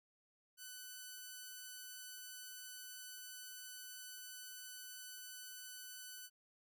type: tone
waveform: 5% pulse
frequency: 1499 Hz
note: F#6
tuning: 22 cents sharp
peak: -38 dBFS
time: 0.57-6.3 s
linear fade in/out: 50 ms
effects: none